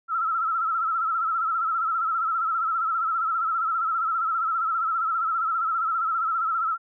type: tone with vibrato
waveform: sine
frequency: 1323 Hz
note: E6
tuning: 6 cents sharp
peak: -22 dBFS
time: 0.08-6.78 s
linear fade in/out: 50 ms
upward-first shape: sine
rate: 15 Hz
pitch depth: 75 cents each way
effects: none